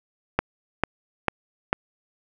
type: click train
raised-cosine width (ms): 0.5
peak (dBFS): -4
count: 4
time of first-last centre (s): 0.39-1.729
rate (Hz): 2.24
effects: none